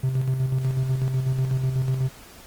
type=tone with tremolo; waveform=triangle; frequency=130.81 Hz; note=C3; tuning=in tune; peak=-17 dBFS; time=0.03-2.09 s; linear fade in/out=10 ms; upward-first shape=square; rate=8.1 Hz; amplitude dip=45%; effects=pink hiss -46 dBFS RMS until 2.46 s + Opus 24 kbps